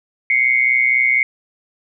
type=tone pair together; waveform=sine; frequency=2093 / 2217 Hz; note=C7 / C#7; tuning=0 / 0 cents; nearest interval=minor second; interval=100 cents; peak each=-15 dBFS; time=0.3-1.23 s; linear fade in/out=2 ms; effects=none